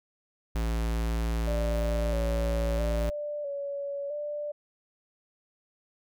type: tone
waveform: square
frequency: 56.3 Hz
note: A1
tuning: 40 cents sharp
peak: -27 dBFS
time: 0.55-3.1 s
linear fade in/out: 5 ms
type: tone with vibrato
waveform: sine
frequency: 577 Hz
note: D5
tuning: 31 cents flat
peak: -31 dBFS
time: 1.47-4.52 s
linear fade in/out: 10 ms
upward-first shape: square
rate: 0.76 Hz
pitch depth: 39 cents each way
effects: none